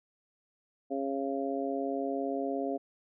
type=harmonic tone; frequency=137.2 Hz; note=C#3; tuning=17 cents flat; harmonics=2 / 3 / 4 / 5; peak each=-34 / -36 / -37 / -36 dBFS; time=0.9-2.78 s; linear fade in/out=20 ms; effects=none